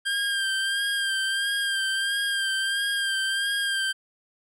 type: tone with vibrato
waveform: 25% pulse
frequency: 1594 Hz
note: G6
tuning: 28 cents sharp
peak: -20 dBFS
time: 0.05-3.93 s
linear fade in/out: 20 ms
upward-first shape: sine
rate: 1.5 Hz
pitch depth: 35 cents each way
effects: low-pass 11000 Hz 12 dB/octave